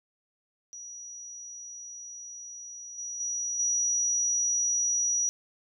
sine tone with level steps, 5820 Hz, F#8, 29 cents flat, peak -40 / -34 / -29 / -24 dBFS, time 0.73-5.29 s, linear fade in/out 0 ms, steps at 2.98 / 3.2 / 3.59 s, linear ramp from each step 5 ms, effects none

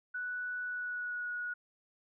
sine tone with pitch glide, 1480 to 1457.1 Hz, F#6 to F#6, 0 to -27 cents, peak -35 dBFS, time 0.14-1.54 s, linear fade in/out 10 ms, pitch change -27 cents, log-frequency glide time 0.62-1.3 s, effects none

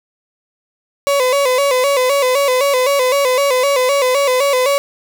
35% pulse tone with vibrato, 534 Hz, C5, 35 cents sharp, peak -10 dBFS, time 1.07-4.78 s, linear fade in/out 0 ms, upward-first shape square, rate 3.9 Hz, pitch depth 90 cents each way, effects none

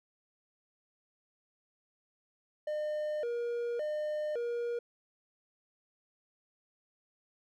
triangle tone with vibrato, 536 Hz, C5, 42 cents sharp, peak -30 dBFS, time 2.67-4.79 s, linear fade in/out 5 ms, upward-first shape square, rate 0.89 Hz, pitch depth 210 cents each way, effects none

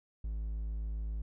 triangle tone, 53.7 Hz, A1, 41 cents flat, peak -32 dBFS, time 0.24-1.22 s, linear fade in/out 5 ms, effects none

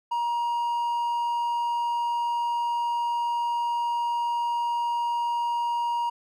triangle tone, 947 Hz, A#5, 27 cents sharp, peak -22 dBFS, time 0.11-6.1 s, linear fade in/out 10 ms, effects none

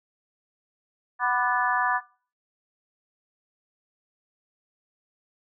harmonic tone with a mistuned harmonic, 247.6 Hz, B3, 5 cents sharp, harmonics 3 / 4 / 5 / 6 / 7, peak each -29 / -26 / -27 / -30 / -27 dBFS, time 1.19-2.01 s, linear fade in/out 50 ms, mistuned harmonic 5, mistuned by -67 cents, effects noise-tail reverb RT60 0.4 s tail -21 dB re dry

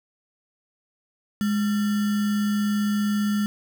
sine tone with sample-and-hold, 207.4 Hz, G#3, 2 cents flat, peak -20 dBFS, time 1.41-3.46 s, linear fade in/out 0 ms, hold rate 1575 Hz, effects none

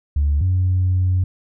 sine tone pair in turn, 72.4 / 91.92 Hz, D2 / F#2, -24 / -11 cents, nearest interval major third, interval 413 cents, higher second, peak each -13 dBFS, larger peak neither, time 0.16-0.41 / 0.41-1.24 s, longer second, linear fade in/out 5 ms, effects tanh soft clip ceiling -11 dBFS

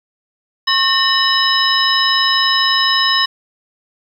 sine tone cluster, 1086 / 1824 / 2982 / 3861 / 5150 Hz, C#6 / A#6 / F#7 / B7 / E8, -36 / -38 / +13 / -40 / -41 cents, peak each -18 dBFS, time 0.67-3.26 s, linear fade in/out 10 ms, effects 7-bit

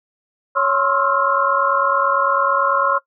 sine tone cluster, 556 / 1045 / 1085 / 1304 / 1393 Hz, C#5 / C6 / C#6 / E6 / F6, +5 / -2 / -37 / -19 / -5 cents, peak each -21 dBFS, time 0.55-2.99 s, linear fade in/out 20 ms, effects noise-tail reverb RT60 0.1 s tail -18 dB re dry

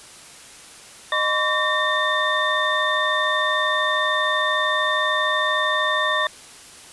sine tone cluster, 614 / 1023 / 1136 / 1821 / 3588 Hz, D#5 / C6 / C#6 / A#6 / A7, -23 / -39 / +42 / -41 / +33 cents, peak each -26 / -28 / -24 / -22 / -26 dBFS, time 1.12-6.27 s, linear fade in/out 2 ms, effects white hiss -43 dBFS RMS until 6.92 s + resampled to 24000 Hz

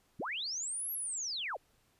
sine linear two-way sweep, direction up then down, 61.74 to 11760 to 380.3 Hz, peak -35 dBFS, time 0.19-1.57 s, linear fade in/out 10 ms, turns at 0.92 s, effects pink hiss -71 dBFS RMS until 1.99 s + resampled to 32000 Hz

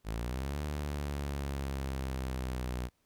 sawtooth linear two-way sweep, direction up then down, 51.91 to 74.5 to 61.2 Hz, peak -30 dBFS, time 0.04-2.9 s, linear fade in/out 50 ms, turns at 0.62 s, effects pink hiss -75 dBFS RMS until 3.05 s

